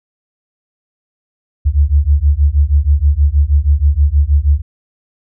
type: beating tone pair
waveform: sine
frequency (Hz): 69.4 / 75.7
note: C#2 / D#2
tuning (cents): +3 / -47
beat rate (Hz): 6.3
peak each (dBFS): -11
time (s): 1.65-4.62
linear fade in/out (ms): 20
effects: none